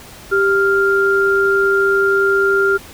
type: tone pair together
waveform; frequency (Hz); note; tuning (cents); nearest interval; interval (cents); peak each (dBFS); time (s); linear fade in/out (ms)
sine; 392.7 / 1396.9; G4 / F6; +3 / 0; octave + minor seventh; 2197; -14; 0.31-2.78; 20
effects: pink hiss -38 dBFS RMS until 2.93 s